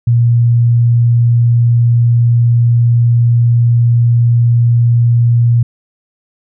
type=tone; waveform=sine; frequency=118.5 Hz; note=A#2; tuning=29 cents sharp; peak=-6 dBFS; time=0.07-5.63 s; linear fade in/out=5 ms; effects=none